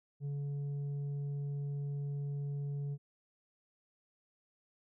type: tone with tanh clipping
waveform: sine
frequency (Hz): 142.4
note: C#3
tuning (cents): +47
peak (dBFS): -36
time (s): 0.2-2.98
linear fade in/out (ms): 50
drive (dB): 4
effects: none